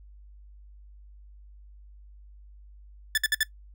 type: tone bursts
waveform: sawtooth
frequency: 1739 Hz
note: A6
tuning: 21 cents flat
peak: -17 dBFS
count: 4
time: 3.15-3.431 s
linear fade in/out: 2 ms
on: 26 ms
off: 59 ms
effects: noise-tail reverb RT60 0.1 s tail -18 dB re dry + added 50 Hz sine -47 dBFS peak until 3.74 s